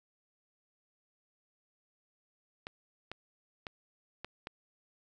clicks, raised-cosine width 0.3 ms, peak -24 dBFS, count 5, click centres 2.669 / 3.116 / 3.668 / 4.246 / 4.471 s, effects none

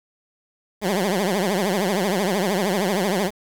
15% pulse tone with vibrato, 193.4 Hz, G3, 23 cents flat, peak -13 dBFS, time 0.81-3.31 s, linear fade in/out 50 ms, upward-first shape triangle, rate 13 Hz, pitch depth 210 cents each way, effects 7-bit

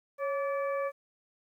harmonic tone with a mistuned harmonic, 577 Hz, D5, 31 cents flat, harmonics 1 / 2 / 3 / 4, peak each -30 / -36 / -43 / -45 dBFS, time 0.18-0.92 s, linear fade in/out 50 ms, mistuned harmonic 1, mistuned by -73 cents, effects 11-bit

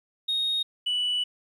sine tone pair in turn, 3729 / 2960 Hz, A#7 / F#7, 0 / 0 cents, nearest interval major third, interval 400 cents, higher first, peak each -22 dBFS, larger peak neither, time 0.28-0.63 / 0.86-1.24 s, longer second, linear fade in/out 10 ms, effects tanh soft clip ceiling -21 dBFS + 10-bit

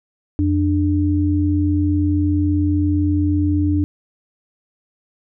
sine tone pair together, 88.2 / 296.7 Hz, F2 / D4, +18 / +18 cents, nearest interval octave + major sixth, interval 2100 cents, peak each -17 dBFS, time 0.39-3.84 s, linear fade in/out 0 ms, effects none

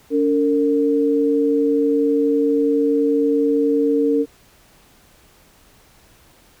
sine tone pair together, 285.4 / 456.1 Hz, D4 / A#4, -49 / -38 cents, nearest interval minor sixth, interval 811 cents, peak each -17 dBFS, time 0.1-4.26 s, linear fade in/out 50 ms, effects pink hiss -52 dBFS RMS until 6.6 s

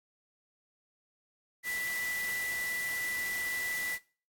sine tone in noise, 1975.5 Hz, B6, in tune, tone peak -33 dBFS, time 1.63-3.99 s, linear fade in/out 50 ms, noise white, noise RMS -41 dBFS, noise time 1.63-3.99 s, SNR +5 dB, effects noise-tail reverb RT60 0.4 s tail -21 dB re dry + AAC 64 kbps

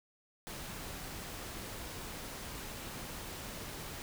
pink noise, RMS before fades -44 dBFS, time 0.47-4.02 s, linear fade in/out 0 ms, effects none

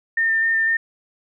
sine tone with vibrato, 1808 Hz, A6, 47 cents sharp, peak -16 dBFS, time 0.17-0.77 s, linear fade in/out 5 ms, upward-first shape square, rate 4 Hz, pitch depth 10 cents each way, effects none

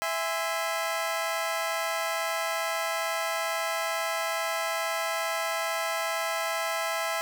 20% pulse chord, E augmented, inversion none, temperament just, 659.3 / 824.1 / 1030.1 Hz, E5 / G#5 / B#5, 0 / -14 / -27 cents, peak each -25 / -29 / -29 dBFS, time 0.02-7.21 s, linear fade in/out 0 ms, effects none

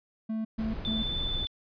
triangle tone bursts, 220.7 Hz, A3, 5 cents sharp, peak -27 dBFS, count 3, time 0.29-1.03 s, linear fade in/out 10 ms, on 160 ms, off 130 ms
brown noise, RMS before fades -35 dBFS, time 0.58-1.46 s, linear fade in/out 10 ms
sine tone with vibrato, 3520 Hz, A7, in tune, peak -31 dBFS, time 0.85-1.47 s, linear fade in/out 0 ms, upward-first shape triangle, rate 19 Hz, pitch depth 21 cents each way
effects resampled to 11025 Hz

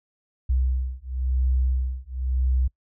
sine beating tone pair, 63.5 / 64.46 Hz, B1 / C2, +49 / -25 cents, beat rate 0.96 Hz, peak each -24 dBFS, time 0.49-2.68 s, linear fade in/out 10 ms, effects noise-tail reverb RT60 0.1 s tail -24 dB re dry

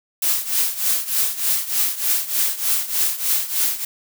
blue noise with tremolo, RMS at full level -17 dBFS, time 0.22-3.85 s, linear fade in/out 5 ms, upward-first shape triangle, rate 3.3 Hz, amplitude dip 85%, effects none

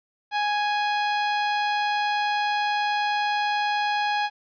sawtooth tone, 830.6 Hz, G#5, in tune, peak -18 dBFS, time 0.31-4.3 s, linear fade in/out 50 ms, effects resampled to 11025 Hz + 10-bit

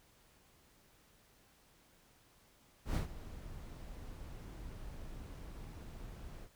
brown noise with ADSR envelope, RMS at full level -31 dBFS, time 2.85-6.49 s, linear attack 100 ms, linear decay 120 ms, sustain -17 dB, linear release 52 ms, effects pink hiss -67 dBFS RMS until 6.55 s

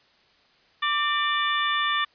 harmonic tone with a mistuned harmonic, 587.3 Hz, D5, in tune, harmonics 2 / 3 / 4 / 5 / 6, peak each -25 / -27 / -33 / -33 / -29 dBFS, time 0.82-2.05 s, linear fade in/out 10 ms, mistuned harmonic 3, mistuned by +39 cents, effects white hiss -60 dBFS RMS until 2.14 s + resampled to 11025 Hz

